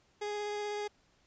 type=tone with vibrato; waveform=30% pulse; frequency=415.3 Hz; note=G#4; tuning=in tune; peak=-32 dBFS; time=0.21-0.88 s; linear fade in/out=10 ms; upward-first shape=sine; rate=16 Hz; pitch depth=9 cents each way; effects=pink hiss -69 dBFS RMS until 1.26 s + resampled to 16000 Hz